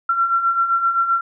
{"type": "beating tone pair", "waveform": "sine", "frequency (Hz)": [1356, 1363.7], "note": ["E6", "F6"], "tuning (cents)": [49, -42], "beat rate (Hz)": 7.7, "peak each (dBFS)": [-23, -16], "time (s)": [0.09, 1.21], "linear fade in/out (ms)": 5, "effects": []}